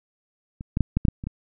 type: clicks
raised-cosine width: 5 ms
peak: -22 / -10 / -6 / -8 / -6 / -7 / -21 / -17 dBFS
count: 8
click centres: 0.609 / 0.771 / 0.807 / 0.97 / 1.052 / 1.084 / 1.239 / 1.27 s
effects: none